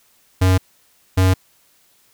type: tone pair in turn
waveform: square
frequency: 93 / 93.39 Hz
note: F#2 / F#2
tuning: +9 / +17 cents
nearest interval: unison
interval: 8 cents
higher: second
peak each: -12 dBFS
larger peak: neither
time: 0.41-0.58 / 1.17-1.34 s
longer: neither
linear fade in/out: 10 ms
effects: white hiss -57 dBFS RMS until 2.13 s

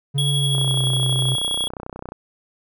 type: tone with pitch glide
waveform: triangle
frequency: 140 to 129.12 Hz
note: C#3 to C3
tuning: +18 to -23 cents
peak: -17 dBFS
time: 0.14-1.36 s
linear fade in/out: 20 ms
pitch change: -141 cents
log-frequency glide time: 0.33-0.88 s
type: tone with tremolo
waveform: square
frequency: 3332 Hz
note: G#7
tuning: 5 cents sharp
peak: -20 dBFS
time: 0.18-1.68 s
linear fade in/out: 2 ms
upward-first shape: sine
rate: 12 Hz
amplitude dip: 30%
type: click train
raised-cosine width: 1 ms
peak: -18 dBFS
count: 50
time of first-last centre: 0.55-2.121 s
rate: 31.2 Hz
effects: none

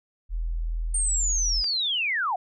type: tone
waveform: sine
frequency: 41.13 Hz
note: E1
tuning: 3 cents flat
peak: -25 dBFS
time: 0.29-1.64 s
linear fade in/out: 50 ms
type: linear sweep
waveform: sine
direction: down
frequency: 8880 to 680 Hz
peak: -23 dBFS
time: 0.94-2.36 s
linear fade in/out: 5 ms
type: click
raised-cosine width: 0.2 ms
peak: -23 dBFS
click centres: 1.643 s
effects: none

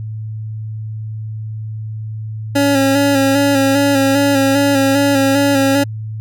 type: tone with vibrato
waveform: 25% pulse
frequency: 276.9 Hz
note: C#4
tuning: 2 cents flat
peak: -7 dBFS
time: 2.55-5.84 s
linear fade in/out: 10 ms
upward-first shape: square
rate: 2.5 Hz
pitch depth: 30 cents each way
effects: added 109 Hz sine -22 dBFS peak until 6.2 s

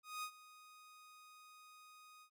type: tone with ADSR envelope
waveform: sawtooth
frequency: 1244.5 Hz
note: D#6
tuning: in tune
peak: -37 dBFS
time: 0.03-2.3 s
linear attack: 200 ms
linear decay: 75 ms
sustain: -18 dB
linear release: 79 ms
effects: none

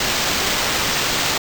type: noise with sample-and-hold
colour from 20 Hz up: violet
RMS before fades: -20 dBFS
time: 0-1.38 s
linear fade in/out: 5 ms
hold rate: 11025 Hz
effects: none

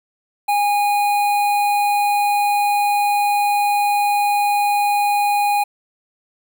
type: tone with notch filter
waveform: square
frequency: 820 Hz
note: G#5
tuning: 22 cents flat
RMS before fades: -17 dBFS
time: 0.48-5.64 s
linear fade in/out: 10 ms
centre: 5700 Hz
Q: 1
effects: 8-bit

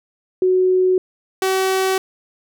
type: tone pair in turn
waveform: sine / sawtooth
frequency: 370 / 380 Hz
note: F#4 / F#4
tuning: 0 / +46 cents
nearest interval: unison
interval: 46 cents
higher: second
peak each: -12 dBFS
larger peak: neither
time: 0.42-0.98 / 1.42-1.98 s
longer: neither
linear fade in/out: 2 ms
effects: none

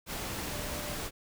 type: tone in noise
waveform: sine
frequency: 592 Hz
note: D5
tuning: 14 cents sharp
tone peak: -44 dBFS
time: 0.49-0.98 s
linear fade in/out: 50 ms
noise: pink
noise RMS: -37 dBFS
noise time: 0.06-1.11 s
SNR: -10 dB
effects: none

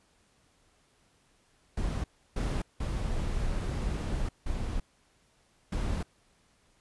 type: noise bursts at uneven times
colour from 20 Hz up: brown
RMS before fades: -31 dBFS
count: 5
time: 1.77-2.04 / 2.36-2.62 / 2.8-4.29 / 4.46-4.8 / 5.72-6.03 s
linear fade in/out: 5 ms
effects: pink hiss -67 dBFS RMS until 6.8 s + resampled to 24000 Hz

